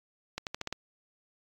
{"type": "accelerating click train", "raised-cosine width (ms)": 0.2, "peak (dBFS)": -17, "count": 6, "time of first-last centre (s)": [0.38, 0.726], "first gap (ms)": 88, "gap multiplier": 0.88, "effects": ["AAC 48 kbps"]}